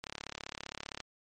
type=click train; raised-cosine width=0.2 ms; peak=-21 dBFS; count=35; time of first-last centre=0.04-1.003 s; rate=35.3 Hz; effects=MP3 48 kbps